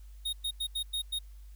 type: tone bursts at uneven times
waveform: square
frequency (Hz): 3729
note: A#7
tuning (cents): 0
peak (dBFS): -31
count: 6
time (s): 0.25-0.33 / 0.44-0.51 / 0.6-0.67 / 0.75-0.83 / 0.93-1.02 / 1.12-1.19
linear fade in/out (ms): 10
effects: added 50 Hz sine -46 dBFS peak until 1.55 s + white hiss -67 dBFS RMS until 1.55 s